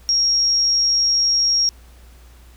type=tone; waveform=sine; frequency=5588 Hz; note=F8; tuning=in tune; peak=-14 dBFS; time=0.09-1.69 s; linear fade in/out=0 ms; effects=added 60 Hz sine -43 dBFS peak until 2.56 s + pink hiss -52 dBFS RMS until 2.56 s